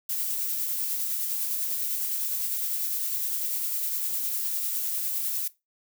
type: noise with tremolo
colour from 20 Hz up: violet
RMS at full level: -28 dBFS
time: 0.09-5.48 s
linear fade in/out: 5 ms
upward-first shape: sine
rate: 9.9 Hz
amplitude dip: 25%
effects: noise-tail reverb RT60 0.2 s tail -18 dB re dry